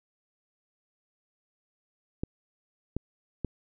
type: clicks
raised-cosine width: 3 ms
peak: -17 dBFS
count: 3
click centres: 2.235 / 2.966 / 3.447 s
effects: none